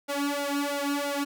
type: tone with flanger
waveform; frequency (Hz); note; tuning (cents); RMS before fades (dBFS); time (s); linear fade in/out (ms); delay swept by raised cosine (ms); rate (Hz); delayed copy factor
sawtooth; 284.8; C#4; +47; -29; 0.08-1.25; 20; 1.4 to 2.8; 3; +0.9
effects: none